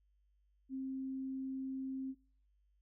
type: tone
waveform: sine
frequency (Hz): 265.1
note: C4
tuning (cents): +23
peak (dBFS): -38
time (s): 0.69-2.15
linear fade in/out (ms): 50
effects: noise-tail reverb RT60 0.5 s tail -26 dB re dry + added 50 Hz sine -70 dBFS peak until 2.81 s